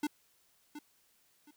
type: tone with echo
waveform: square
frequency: 297 Hz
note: D4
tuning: 20 cents sharp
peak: -31 dBFS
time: 0.03-0.07 s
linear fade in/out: 5 ms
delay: 720 ms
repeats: 2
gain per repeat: -12 dB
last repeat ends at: 1.51 s
effects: white hiss -70 dBFS RMS until 1.56 s